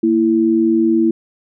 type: tone pair together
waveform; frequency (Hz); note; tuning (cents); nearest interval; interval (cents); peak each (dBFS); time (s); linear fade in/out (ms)
sine; 230.5 / 330.8; A#3 / E4; -19 / +6; tritone; 625; -16 / -12; 0.03-1.11; 5
effects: none